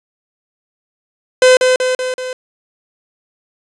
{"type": "tone with echo", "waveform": "45% pulse", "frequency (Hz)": 510, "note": "C5", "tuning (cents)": -44, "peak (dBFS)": -5, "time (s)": [1.42, 1.57], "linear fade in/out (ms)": 2, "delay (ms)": 190, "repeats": 4, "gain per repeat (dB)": -4, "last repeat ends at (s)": 2.33, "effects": ["resampled to 22050 Hz", "7-bit"]}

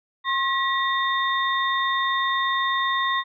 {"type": "tone cluster", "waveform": "sine", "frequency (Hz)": [1073, 1921, 3645], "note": ["C6", "B6", "A#7"], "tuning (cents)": [43, -48, -40], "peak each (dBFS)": [-23, -25, -28], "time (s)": [0.24, 3.24], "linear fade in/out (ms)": 50, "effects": []}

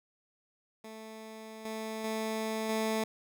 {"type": "tone with level steps", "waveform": "15% pulse", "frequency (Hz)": 220, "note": "A3", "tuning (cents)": 0, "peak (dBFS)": [-38, -30, -26, -23], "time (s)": [0.84, 3.04], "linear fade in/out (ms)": 5, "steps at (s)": [1.65, 2.04, 2.69], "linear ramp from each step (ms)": 2, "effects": []}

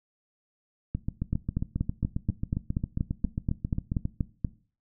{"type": "two click trains", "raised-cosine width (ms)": 5, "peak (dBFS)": [-16, -14], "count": [24, 14], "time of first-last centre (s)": [[0.95, 4.054], [1.33, 4.448]], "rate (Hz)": [7.41, 4.17], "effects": ["noise-tail reverb RT60 0.4 s tail -18 dB re dry"]}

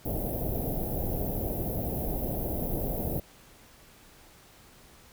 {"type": "band-stop noise", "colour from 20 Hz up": "pink", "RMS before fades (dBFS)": -31, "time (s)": [0.05, 3.2], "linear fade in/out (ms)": 5, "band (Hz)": [740, 12000], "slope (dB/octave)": 48, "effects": ["pink hiss -55 dBFS RMS until 5.12 s"]}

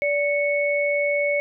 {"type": "tone pair together", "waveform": "sine", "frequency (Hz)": [579.5, 2212], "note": ["D5", "C#7"], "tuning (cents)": [-23, -4], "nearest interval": "octave + major seventh", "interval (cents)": 2319, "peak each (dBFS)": [-21, -23], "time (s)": [0.02, 1.4], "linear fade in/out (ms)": 0, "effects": []}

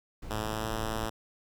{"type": "noise", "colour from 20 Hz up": "brown", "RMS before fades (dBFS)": -39, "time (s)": [0.22, 1.07], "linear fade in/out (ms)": 5}
{"type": "tone with pitch glide", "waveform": "5% pulse", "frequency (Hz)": [108.3, 110.51], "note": ["A2", "A2"], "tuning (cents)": [-27, 8], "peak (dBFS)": -21, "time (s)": [0.3, 1.1], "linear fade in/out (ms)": 10, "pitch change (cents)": 35, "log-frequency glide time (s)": [0.5, 0.65]}
{"effects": []}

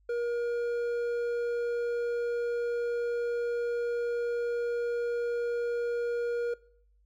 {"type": "tone with hard clipping", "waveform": "sine", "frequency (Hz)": 475.2, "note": "A#4", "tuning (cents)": 33, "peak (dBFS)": -30, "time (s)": [0.09, 6.54], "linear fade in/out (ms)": 5, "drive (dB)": 6, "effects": ["noise-tail reverb RT60 0.6 s tail -21 dB re dry", "added 50 Hz sine -62 dBFS peak until 7.05 s"]}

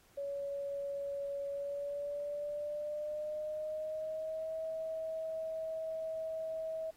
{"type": "tone with pitch glide", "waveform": "sine", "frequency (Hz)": [562, 641.9], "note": ["C#5", "E5"], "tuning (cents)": [24, -46], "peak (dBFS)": -36, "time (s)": [0.17, 6.91], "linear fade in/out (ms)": 10, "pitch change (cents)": 230, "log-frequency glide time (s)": [1.5, 4.56], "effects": ["pink hiss -66 dBFS RMS until 6.96 s", "AAC 48 kbps"]}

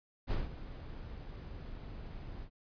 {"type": "noise with ADSR envelope", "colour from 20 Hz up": "brown", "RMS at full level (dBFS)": -31, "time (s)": [0.27, 2.5], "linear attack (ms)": 42, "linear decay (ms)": 170, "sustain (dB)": -14, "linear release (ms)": 75, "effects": ["resampled to 11025 Hz"]}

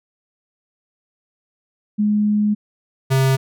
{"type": "tone pair in turn", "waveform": ["sine", "square"], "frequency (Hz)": [209.4, 133.33], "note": ["G#3", "C3"], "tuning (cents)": [15, 33], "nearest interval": "minor sixth", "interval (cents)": 782, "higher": "first", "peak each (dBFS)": -14, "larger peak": "neither", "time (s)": [[1.98, 2.55], [3.1, 3.37]], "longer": "first", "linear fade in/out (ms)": 20, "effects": []}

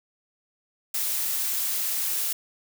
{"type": "noise", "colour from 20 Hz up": "blue", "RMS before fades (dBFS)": -27, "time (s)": [0.94, 2.33], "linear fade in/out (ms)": 5, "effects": []}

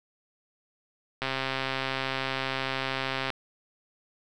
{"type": "click train", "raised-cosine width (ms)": 0.3, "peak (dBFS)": -13, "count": 278, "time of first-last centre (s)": [1.22, 3.303], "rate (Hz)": 133, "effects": []}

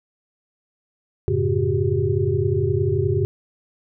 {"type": "tone cluster", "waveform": "sine", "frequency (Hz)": [92.8, 109.7, 137.7, 369.2, 400.6], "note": ["F#2", "A2", "C#3", "F#4", "G4"], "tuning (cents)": [6, -5, -11, -4, 38], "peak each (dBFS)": -24, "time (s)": [1.28, 3.25], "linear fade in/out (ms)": 0, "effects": []}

